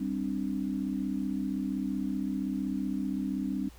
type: chord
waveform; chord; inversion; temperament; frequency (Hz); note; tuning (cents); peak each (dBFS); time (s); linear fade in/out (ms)
sine; G suspended fourth; none; equal with one note detuned; 196 / 261.6 / 297.2; G3 / C4 / D4; 0 / 0 / +21; -33 / -33 / -35; 0-3.69; 10
effects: added 60 Hz sine -50 dBFS peak until 3.78 s + pink hiss -57 dBFS RMS until 3.78 s

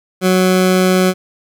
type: tone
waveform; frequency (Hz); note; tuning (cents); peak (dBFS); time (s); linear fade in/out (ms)
20% pulse; 185; F#3; 0; -5; 0.21-1.14; 50
effects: none

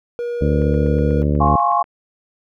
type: tone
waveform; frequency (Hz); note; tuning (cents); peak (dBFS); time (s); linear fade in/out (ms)
triangle; 478.1; A#4; +44; -19; 0.19-1.22; 0
type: harmonic tone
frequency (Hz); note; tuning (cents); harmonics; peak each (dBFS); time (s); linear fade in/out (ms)
73.42; D2; 0; 1 / 2 / 3 / 4 / 5 / 6 / 7 / 8; -18 / -19 / -22 / -24 / -29 / -29 / -29 / -32; 0.41-1.56; 5
type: click train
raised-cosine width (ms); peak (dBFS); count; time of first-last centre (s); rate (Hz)
0.5; -28; 11; 0.62-1.841; 8.19
type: chord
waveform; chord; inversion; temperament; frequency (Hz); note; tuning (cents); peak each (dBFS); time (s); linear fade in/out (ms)
sine; Db major seventh; first; equal with one note detuned; 698.5 / 830.6 / 1060.5 / 1108.7; F5 / Ab5 / C6 / Db6; 0 / 0 / +23 / 0; -19; 1.4-1.83; 10
effects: none

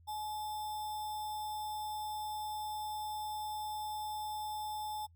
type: tone with sample-and-hold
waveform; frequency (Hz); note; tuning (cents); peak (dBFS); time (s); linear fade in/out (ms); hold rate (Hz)
sine; 850; G#5; +40; -37; 0.07-5.07; 20; 4410
effects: noise-tail reverb RT60 0.1 s tail -24 dB re dry + added 84 Hz sine -59 dBFS peak until 5.15 s

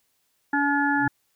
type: harmonic tone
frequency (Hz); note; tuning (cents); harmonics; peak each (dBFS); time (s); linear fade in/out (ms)
285.2; C#4; +49; 1 / 3 / 5 / 6; -24 / -25 / -28 / -25; 0.53-1.08; 5
type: tone with exponential growth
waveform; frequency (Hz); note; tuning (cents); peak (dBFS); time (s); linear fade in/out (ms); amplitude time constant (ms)
sine; 130.4; C3; -5; -25; 0.93-1.08; 5; 32
effects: white hiss -70 dBFS RMS until 1.35 s

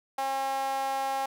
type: tone with high-pass filter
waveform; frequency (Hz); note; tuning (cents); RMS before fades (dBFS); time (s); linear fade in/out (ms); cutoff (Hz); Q
sawtooth; 270; C#4; -45; -30; 0.18-1.26; 5; 750; 6.4
effects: none

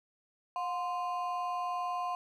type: ring-modulated tone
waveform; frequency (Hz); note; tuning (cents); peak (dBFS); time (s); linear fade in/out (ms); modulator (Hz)
triangle; 879; A5; -2; -27; 0.56-2.15; 0; 161
effects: none

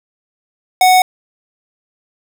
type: tone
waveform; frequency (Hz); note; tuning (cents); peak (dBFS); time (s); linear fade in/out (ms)
square; 740; F#5; 0; -7; 0.81-1.02; 2
effects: none

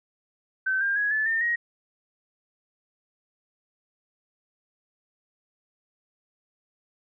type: tone with pitch steps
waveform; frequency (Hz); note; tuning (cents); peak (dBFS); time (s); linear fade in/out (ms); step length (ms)
sine; 1536 / 1600.3 / 1667.3 / 1737.1 / 1809.8 / 1885.6; G6 / G6 / G#6 / A6 / A6 / A#6; -36 / +35 / +6 / -23 / +48 / +19; -22; 0.66-1.56; 10; 150
effects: none

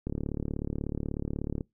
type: click train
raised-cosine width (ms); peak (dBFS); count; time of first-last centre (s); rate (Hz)
3; -19; 57; 0.07-1.608; 36.4
effects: noise-tail reverb RT60 0.2 s tail -26 dB re dry

